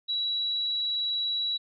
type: tone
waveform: sine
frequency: 3907 Hz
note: B7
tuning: 19 cents flat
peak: -26 dBFS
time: 0.08-1.58 s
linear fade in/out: 20 ms
effects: none